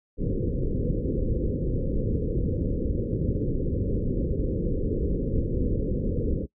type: low-pass noise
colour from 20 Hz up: pink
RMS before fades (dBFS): -26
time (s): 0.17-6.47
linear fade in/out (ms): 50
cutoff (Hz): 530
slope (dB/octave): 96
effects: noise-tail reverb RT60 0.1 s tail -22 dB re dry